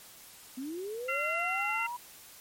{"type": "linear sweep", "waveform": "sine", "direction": "up", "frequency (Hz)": [246.6, 987.8], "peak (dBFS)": -35, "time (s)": [0.57, 1.97], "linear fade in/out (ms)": 10}
{"type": "harmonic tone", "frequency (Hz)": 686, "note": "F5", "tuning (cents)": -31, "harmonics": [2, 3, 4], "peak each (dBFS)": [-34, -34, -34], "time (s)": [1.08, 1.87], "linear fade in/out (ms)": 10}
{"effects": ["white hiss -52 dBFS RMS until 2.4 s", "MP3 64 kbps"]}